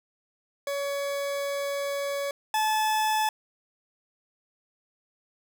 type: tone pair in turn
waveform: 40% pulse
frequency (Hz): 563 / 864.9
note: C#5 / A5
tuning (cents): +27 / -30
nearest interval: perfect fifth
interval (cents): 743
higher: second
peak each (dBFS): -27 / -22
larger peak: second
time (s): 0.67-2.31 / 2.54-3.29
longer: first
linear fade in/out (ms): 2
effects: none